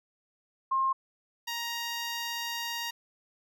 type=tone pair in turn; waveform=sine / 10% pulse; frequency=1065 / 937.8 Hz; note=C6 / A#5; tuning=+30 / +10 cents; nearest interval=major second; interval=220 cents; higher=first; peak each=-24 dBFS; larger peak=neither; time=0.71-0.93 / 1.47-2.91 s; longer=second; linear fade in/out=10 ms; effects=none